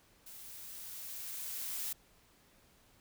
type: noise with level ramp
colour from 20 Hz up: blue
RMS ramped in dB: -51 to -38 dBFS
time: 0.26-1.93 s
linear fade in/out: 5 ms
effects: pink hiss -66 dBFS RMS until 3 s